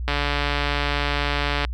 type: click train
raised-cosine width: 0.3 ms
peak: -7 dBFS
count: 227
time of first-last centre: 0.08-1.649 s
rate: 144 Hz
effects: added 60 Hz sine -25 dBFS peak until 1.73 s